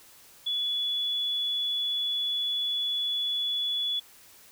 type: tone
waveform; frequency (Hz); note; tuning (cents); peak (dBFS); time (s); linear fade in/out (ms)
sine; 3417; G#7; +49; -26; 0.46-4; 10
effects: white hiss -54 dBFS RMS until 4.51 s